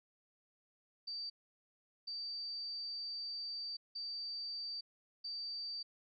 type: tone bursts at uneven times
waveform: sine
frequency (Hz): 4637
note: D8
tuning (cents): -23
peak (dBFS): -40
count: 4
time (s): 1.07-1.3 / 2.07-3.77 / 3.95-4.81 / 5.24-5.83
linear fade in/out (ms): 10
effects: none